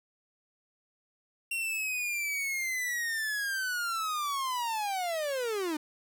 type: linear sweep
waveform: 45% pulse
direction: down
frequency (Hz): 2750 to 293.7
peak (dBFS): -30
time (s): 1.51-5.77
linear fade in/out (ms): 5
effects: none